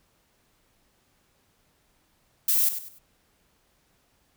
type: noise with echo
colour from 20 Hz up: violet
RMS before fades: -22 dBFS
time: 2.48-2.69 s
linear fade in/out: 5 ms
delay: 99 ms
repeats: 3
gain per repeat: -10 dB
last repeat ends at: 2.987 s
effects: pink hiss -67 dBFS RMS until 4.36 s